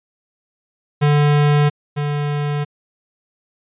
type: tone pair in turn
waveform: square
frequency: 146.83 / 146.29 Hz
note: D3 / D3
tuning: 0 / -6 cents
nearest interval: unison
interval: 6 cents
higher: first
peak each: -12 / -19 dBFS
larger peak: first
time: 1.01-1.7 / 1.96-2.65 s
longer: neither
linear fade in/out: 20 ms
effects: resampled to 8000 Hz